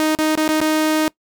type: tone with dropouts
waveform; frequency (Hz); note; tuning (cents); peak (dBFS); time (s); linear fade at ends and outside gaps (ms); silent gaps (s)
sawtooth; 311.1; D#4; 0; -11; 0-1.08; 0; 0.15-0.188 / 0.354-0.375 / 0.478-0.49 / 0.603-0.614
effects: noise-tail reverb RT60 0.1 s tail -22 dB re dry

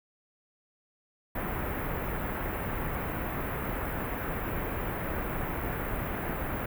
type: band-stop noise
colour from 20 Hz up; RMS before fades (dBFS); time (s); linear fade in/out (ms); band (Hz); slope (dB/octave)
pink; -33; 1.35-6.66; 5; 2100 to 15000; 24
effects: none

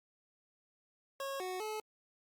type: tone with pitch steps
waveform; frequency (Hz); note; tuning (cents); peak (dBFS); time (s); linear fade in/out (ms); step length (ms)
25% pulse; 547 / 369 / 430.8; C#5 / F#4 / A4; -23 / -5 / -37; -34; 1.2-1.8; 2; 200
effects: Opus 48 kbps

